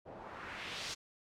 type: noise with low-pass filter sweep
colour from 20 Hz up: white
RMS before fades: -45 dBFS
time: 0.05-0.95 s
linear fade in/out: 20 ms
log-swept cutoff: 570 to 5700 Hz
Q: 1.5
effects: none